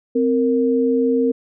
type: tone pair together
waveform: sine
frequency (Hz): 260 / 463.3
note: C4 / A#4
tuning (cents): -11 / -11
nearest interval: minor seventh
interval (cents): 1000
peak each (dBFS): -17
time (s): 0.15-1.32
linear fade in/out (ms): 10
effects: none

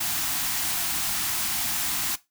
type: band-stop noise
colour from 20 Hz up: white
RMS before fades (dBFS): -27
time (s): 0-2.16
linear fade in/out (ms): 10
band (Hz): 360 to 650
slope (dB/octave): 96
effects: noise-tail reverb RT60 0.2 s tail -17 dB re dry

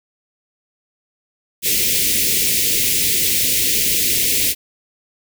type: band-stop noise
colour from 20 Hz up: white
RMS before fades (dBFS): -17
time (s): 1.62-4.55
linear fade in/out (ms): 50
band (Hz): 500 to 2000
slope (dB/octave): 48
effects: none

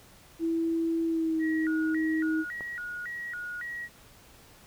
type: tone with pitch glide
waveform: sine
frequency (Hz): 329.6 to 316.7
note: E4 to D#4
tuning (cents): 0 to +31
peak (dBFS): -25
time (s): 0.39-2.45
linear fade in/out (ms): 50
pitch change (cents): -69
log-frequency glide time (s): 1.06-1.47
type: tone with vibrato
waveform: sine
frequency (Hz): 1661.2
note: G#6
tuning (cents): 0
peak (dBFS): -34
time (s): 1.39-3.89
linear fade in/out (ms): 50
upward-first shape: square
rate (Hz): 1.8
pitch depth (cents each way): 240
type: click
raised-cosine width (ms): 1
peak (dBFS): -27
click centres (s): 2.608
effects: pink hiss -55 dBFS RMS until 4.66 s

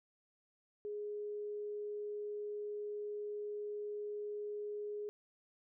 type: tone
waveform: sine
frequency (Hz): 416.2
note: G#4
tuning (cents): +4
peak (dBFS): -39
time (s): 0.85-5.09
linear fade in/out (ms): 0
effects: none

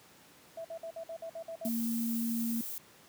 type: tone bursts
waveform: sine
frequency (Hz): 659.3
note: E5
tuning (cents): 0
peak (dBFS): -38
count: 9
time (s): 0.57-1.687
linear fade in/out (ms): 5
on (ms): 77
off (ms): 53
type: noise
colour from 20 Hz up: violet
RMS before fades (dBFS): -40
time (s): 1.65-2.78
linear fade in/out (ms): 0
type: tone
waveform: sine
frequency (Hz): 230.4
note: A#3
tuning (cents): -20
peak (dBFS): -30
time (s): 1.65-2.61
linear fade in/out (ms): 2
effects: pink hiss -58 dBFS RMS until 3.08 s + high-pass 150 Hz 12 dB/octave

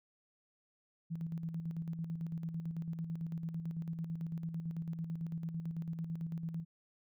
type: tone with tremolo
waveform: sine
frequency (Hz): 164.81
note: E3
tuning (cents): 0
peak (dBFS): -35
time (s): 1.1-6.65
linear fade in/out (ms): 20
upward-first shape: square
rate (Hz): 9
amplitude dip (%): 50
effects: none

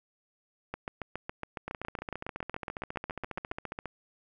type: two click trains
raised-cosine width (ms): 0.5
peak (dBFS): -21 / -20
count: 33 / 21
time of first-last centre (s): 1.68-3.857 / 0.74-3.514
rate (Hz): 14.7 / 7.21
effects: none

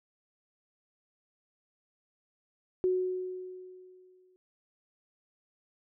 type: tone with exponential decay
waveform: sine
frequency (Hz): 368.4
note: F#4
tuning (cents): -7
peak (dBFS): -23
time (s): 2.84-4.36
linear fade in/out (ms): 0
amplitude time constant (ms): 330
effects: none

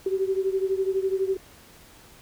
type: beating tone pair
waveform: sine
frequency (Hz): 380 / 392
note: F#4 / G4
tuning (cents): +46 / 0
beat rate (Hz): 12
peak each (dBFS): -24 / -27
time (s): 0.06-1.37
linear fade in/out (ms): 5
effects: pink hiss -51 dBFS RMS until 2.21 s

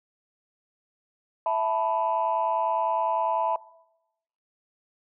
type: chord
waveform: sine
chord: E suspended fourth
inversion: none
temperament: just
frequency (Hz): 659.3 / 879 / 988.9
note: E5 / A5 / B5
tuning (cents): 0 / -2 / +2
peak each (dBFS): -26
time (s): 1.46-3.56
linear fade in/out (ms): 2
effects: noise-tail reverb RT60 0.9 s tail -21 dB re dry + tanh soft clip ceiling -15 dBFS

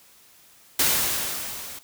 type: noise with level ramp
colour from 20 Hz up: white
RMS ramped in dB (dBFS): -19 to -39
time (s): 0.79-1.79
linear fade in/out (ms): 5
effects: white hiss -54 dBFS RMS until 1.83 s

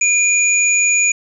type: tone pair together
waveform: sine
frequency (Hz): 2414 / 6848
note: D7 / A8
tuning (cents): +47 / -48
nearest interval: octave + tritone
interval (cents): 1805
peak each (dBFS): -14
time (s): 0.01-1.12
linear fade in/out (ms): 5
effects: none

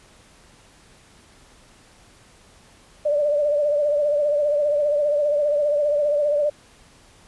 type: tone with vibrato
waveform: sine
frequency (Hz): 587.3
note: D5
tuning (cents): 0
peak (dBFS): -17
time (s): 3.05-6.5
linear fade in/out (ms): 10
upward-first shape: triangle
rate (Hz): 15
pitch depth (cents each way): 60
effects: pink hiss -52 dBFS RMS until 7.27 s + resampled to 24000 Hz

